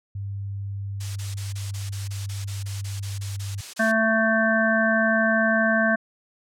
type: tone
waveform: sine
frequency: 99.3 Hz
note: G2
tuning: 23 cents sharp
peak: -28 dBFS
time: 0.15-3.61 s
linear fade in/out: 5 ms
type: noise bursts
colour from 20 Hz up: blue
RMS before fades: -32 dBFS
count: 16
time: 1-3.92 s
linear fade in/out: 10 ms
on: 160 ms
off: 24 ms
type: harmonic tone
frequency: 221.9 Hz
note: A3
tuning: 15 cents sharp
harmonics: 1 / 3 / 5 / 7 / 8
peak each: -23 / -23 / -31 / -22 / -28 dBFS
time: 3.79-5.96 s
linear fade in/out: 10 ms
effects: low-pass 7000 Hz 12 dB/octave